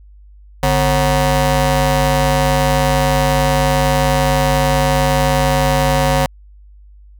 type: ring-modulated tone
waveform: 20% pulse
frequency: 199.2 Hz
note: G3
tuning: 28 cents sharp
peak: -4 dBFS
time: 0.63-6.26 s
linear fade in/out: 2 ms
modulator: 344 Hz
effects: added 50 Hz sine -39 dBFS peak until 7.19 s